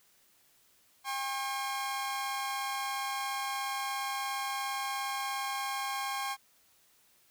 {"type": "tone pair together", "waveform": "sawtooth", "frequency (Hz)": [802, 1081.7], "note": ["G5", "C#6"], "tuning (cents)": [39, -43], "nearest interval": "perfect fourth", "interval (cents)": 518, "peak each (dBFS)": [-32, -32], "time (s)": [1.04, 6.37], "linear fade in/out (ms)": 50, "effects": ["white hiss -66 dBFS RMS until 7.3 s"]}